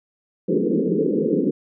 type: band-pass noise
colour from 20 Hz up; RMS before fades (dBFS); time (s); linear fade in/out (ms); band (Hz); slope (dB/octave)
white; -20; 0.48-1.51; 10; 160 to 490; 96
effects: none